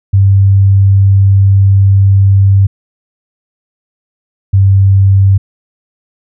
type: tone pair in turn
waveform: sine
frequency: 98 / 97.44 Hz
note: G2 / G2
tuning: 0 / -10 cents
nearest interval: unison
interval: 10 cents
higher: first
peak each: -3 dBFS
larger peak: neither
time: 0.13-2.67 / 4.53-5.38 s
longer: first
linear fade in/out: 10 ms
effects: none